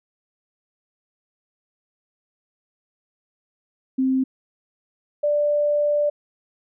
sine tone pair in turn, 262.2 / 588.6 Hz, C4 / D5, +4 / +4 cents, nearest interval octave + major second, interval 1400 cents, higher second, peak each -17 dBFS, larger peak neither, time 3.98-4.24 / 5.23-6.1 s, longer second, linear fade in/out 10 ms, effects none

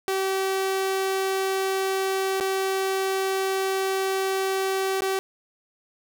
sawtooth tone with dropouts, 384 Hz, G4, 36 cents flat, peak -19 dBFS, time 0.08-5.19 s, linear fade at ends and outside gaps 0 ms, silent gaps 2.4-2.408 / 5.007-5.02 s, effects none

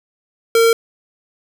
square tone, 457.9 Hz, A#4, 31 cents flat, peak -10 dBFS, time 0.55-0.73 s, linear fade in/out 2 ms, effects none

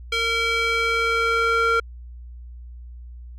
square tone with band-pass filter sweep, 459.4 Hz, A#4, 25 cents flat, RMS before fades -21 dBFS, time 0.12-1.8 s, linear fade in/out 5 ms, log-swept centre 2800 to 1400 Hz, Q 1.8, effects added 60 Hz sine -36 dBFS peak until 3.38 s

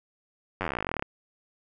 slowing click train, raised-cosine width 0.5 ms, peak -14 dBFS, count 24, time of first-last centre 0.61-1.024 s, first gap 10 ms, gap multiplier 1.05, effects none

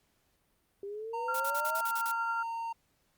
sine exponential sweep, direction up, 393.5 to 659.3 Hz, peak -37 dBFS, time 0.83-1.81 s, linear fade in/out 2 ms
triangle tone, 918 Hz, A#5, 27 cents flat, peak -32 dBFS, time 1.13-2.73 s, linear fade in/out 10 ms
sine tone with tremolo, 1383 Hz, F6, 17 cents flat, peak -30 dBFS, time 1.28-2.43 s, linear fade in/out 5 ms, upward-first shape triangle, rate 11 Hz, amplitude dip 35%
blue noise bursts, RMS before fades -39 dBFS, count 8, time 1.34-2.116 s, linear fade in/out 5 ms, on 62 ms, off 40 ms
effects pink hiss -73 dBFS RMS until 3.17 s + Opus 48 kbps

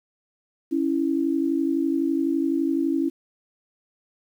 sine tone pair together, 277.2 / 329.1 Hz, C#4 / E4, 0 / -3 cents, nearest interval minor third, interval 297 cents, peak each -23 dBFS, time 0.71-3.1 s, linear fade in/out 20 ms, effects 9-bit

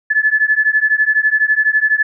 sine beating tone pair, 1722 / 1734 Hz, A6 / A6, -38 / -26 cents, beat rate 12 Hz, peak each -14 dBFS, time 0.1-2.03 s, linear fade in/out 10 ms, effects none

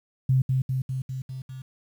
sine tone with echo, 130.81 Hz, C3, in tune, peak -17 dBFS, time 0.29-0.42 s, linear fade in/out 5 ms, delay 200 ms, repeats 6, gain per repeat -3 dB, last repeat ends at 1.62 s, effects 9-bit

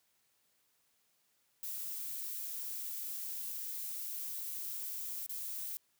violet noise with dropouts, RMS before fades -41 dBFS, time 1.63-5.77 s, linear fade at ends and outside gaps 0 ms, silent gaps 5.263-5.294 s, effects white hiss -75 dBFS RMS until 5.99 s + high-pass 60 Hz 12 dB/octave

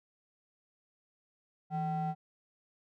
triangle ring-modulated tone, 301 Hz, D4, 43 cents sharp, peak -26 dBFS, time 1.7-2.15 s, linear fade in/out 50 ms, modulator 465 Hz, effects none

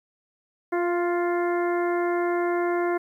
harmonic tone with a mistuned harmonic, 350 Hz, F4, 4 cents sharp, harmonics 1 / 2 / 3 / 4 / 5 / 6, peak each -23 / -29 / -33 / -35 / -37 / -39 dBFS, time 0.72-2.98 s, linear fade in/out 10 ms, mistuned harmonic 2, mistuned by -19 cents, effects 10-bit

